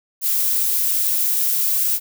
violet noise, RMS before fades -19 dBFS, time 0.21-2 s, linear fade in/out 50 ms, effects none

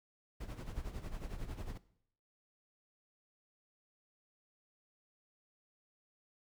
brown noise with tremolo, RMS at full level -40 dBFS, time 0.4-1.78 s, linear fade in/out 10 ms, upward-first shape sine, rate 11 Hz, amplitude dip 70%, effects noise-tail reverb RT60 0.7 s tail -18 dB re dry

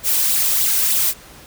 blue noise with flanger, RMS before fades -17 dBFS, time 0.03-1.14 s, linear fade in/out 50 ms, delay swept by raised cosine 0.23 to 2.03 ms, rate 3.3 Hz, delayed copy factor +0.55, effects pink hiss -42 dBFS RMS until 1.46 s

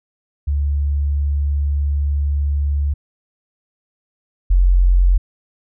sine tone pair in turn, 71.7 / 44.86 Hz, D2 / F1, -41 / +47 cents, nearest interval minor sixth, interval 812 cents, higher first, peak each -15 / -9 dBFS, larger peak second, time 0.47-2.94 / 4.5-5.18 s, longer first, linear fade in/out 10 ms, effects none

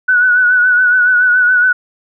sine tone with vibrato, 1480 Hz, F#6, in tune, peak -7 dBFS, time 0.08-1.73 s, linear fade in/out 10 ms, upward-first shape triangle, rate 7.1 Hz, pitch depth 50 cents each way, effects none

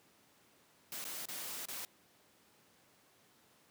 white noise with dropouts, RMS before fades -43 dBFS, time 0.92-1.85 s, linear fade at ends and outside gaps 1 ms, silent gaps 1.042-1.051 / 1.256-1.286 / 1.655-1.685 s, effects pink hiss -67 dBFS RMS until 3.7 s + high-pass 150 Hz 12 dB/octave

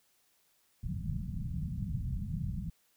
white low-pass noise, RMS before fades -36 dBFS, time 0.83-2.7 s, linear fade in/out 5 ms, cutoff 190 Hz, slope 48 dB/octave, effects white hiss -71 dBFS RMS until 2.96 s

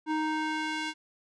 square tone with band-pass filter sweep, 311.1 Hz, D#4, in tune, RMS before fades -31 dBFS, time 0.06-0.94 s, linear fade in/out 50 ms, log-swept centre 780 to 2800 Hz, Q 0.78, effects resampled to 22050 Hz

